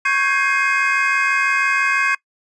triangle tone cluster, 1104 / 1567 / 1653 / 2124 / 2522 Hz, C#6 / G6 / G#6 / C7 / D#7, -7 / -1 / -9 / +25 / +23 cents, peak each -20 dBFS, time 0.05-2.15 s, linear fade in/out 5 ms, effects noise-tail reverb RT60 0.1 s tail -22 dB re dry + resampled to 24000 Hz

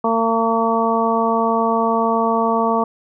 harmonic tone, 227.3 Hz, A#3, 43 cents flat, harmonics 1 / 2 / 3 / 4 / 5, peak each -21 / -21 / -21 / -21 / -21 dBFS, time 0.04-2.84 s, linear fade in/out 5 ms, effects none

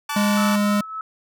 sawtooth chord, D major, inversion second, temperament equal with one note detuned, 880 / 1151.8 / 1480 Hz, A5 / D6 / F#6, 0 / -34 / 0 cents, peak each -24 / -24 / -29 dBFS, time 0.09-0.56 s, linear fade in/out 5 ms
square tone, 205.6 Hz, G#3, 17 cents flat, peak -18 dBFS, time 0.16-0.81 s, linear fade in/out 5 ms
sine tone with tremolo, 1300 Hz, E6, 24 cents flat, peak -25 dBFS, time 0.37-1.01 s, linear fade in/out 2 ms, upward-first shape triangle, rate 3.5 Hz, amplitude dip 65%
effects none

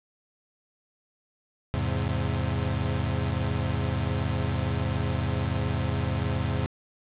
35% pulse chord, E augmented, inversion none, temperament equal, 82.41 / 103.83 / 130.81 Hz, E2 / G#2 / B#2, 0 / 0 / 0 cents, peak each -28 dBFS, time 1.74-6.66 s, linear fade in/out 0 ms, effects resampled to 8000 Hz + 8-bit

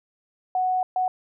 sine tone bursts at uneven times, 740 Hz, F#5, in tune, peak -20 dBFS, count 2, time 0.55-0.83 / 0.96-1.08 s, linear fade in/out 2 ms, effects none

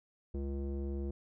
square tone with low-pass filter, 69.3 Hz, C#2, in tune, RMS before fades -37 dBFS, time 0.34-1.11 s, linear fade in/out 5 ms, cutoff 390 Hz, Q 2.4, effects none

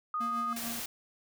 sine tone, 1238 Hz, D#6, 9 cents flat, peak -30 dBFS, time 0.14-0.53 s, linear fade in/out 2 ms
square tone with tremolo, 233.1 Hz, A#3, in tune, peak -37 dBFS, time 0.2-0.8 s, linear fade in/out 10 ms, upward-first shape triangle, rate 6.7 Hz, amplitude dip 60%
white noise, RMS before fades -38 dBFS, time 0.56-0.86 s, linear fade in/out 5 ms
effects none

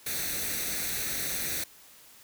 white noise with comb filter, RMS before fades -32 dBFS, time 0.06-1.64 s, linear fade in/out 5 ms, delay 0.49 ms, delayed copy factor +0.65, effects white hiss -54 dBFS RMS until 2.23 s

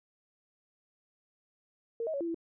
sine tone with pitch steps, 461.1 / 634 / 559 / 338.1 / 332.2 Hz, A#4 / D#5 / C#5 / E4 / E4, -19 / +32 / +14 / +44 / +13 cents, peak -31 dBFS, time 2-2.345 s, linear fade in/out 2 ms, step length 69 ms, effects none

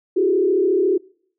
sine tone with frequency modulation, 378.8 Hz, F#4, 41 cents sharp, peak -14 dBFS, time 0.16-0.98 s, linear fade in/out 10 ms, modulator 34.1 Hz, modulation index 1.1, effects noise-tail reverb RT60 0.6 s tail -25 dB re dry

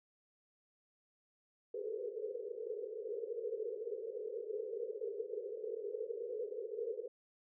pink band-pass noise, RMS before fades -42 dBFS, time 1.74-7.08 s, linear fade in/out 5 ms, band 410 to 490 Hz, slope 96 dB/octave, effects none

